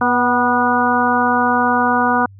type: harmonic tone with a mistuned harmonic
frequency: 244.1 Hz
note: B3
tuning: 20 cents flat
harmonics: 1 / 2 / 3 / 4 / 5 / 6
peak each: -19 / -23 / -19 / -18 / -20 / -20 dBFS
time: 0.01-2.26 s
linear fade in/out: 5 ms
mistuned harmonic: 3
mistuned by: +33 cents
effects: added 98 Hz sine -38 dBFS peak until 2.39 s